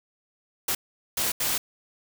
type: noise bursts at uneven times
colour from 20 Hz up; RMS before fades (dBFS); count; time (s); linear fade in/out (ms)
white; -26; 3; 0.68-0.75 / 1.17-1.32 / 1.4-1.58; 5
effects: none